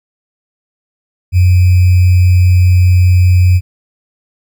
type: tone with sample-and-hold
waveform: sine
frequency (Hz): 90.5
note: F#2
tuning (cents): -38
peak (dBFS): -4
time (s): 1.32-3.61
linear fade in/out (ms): 50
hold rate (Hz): 2450
effects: none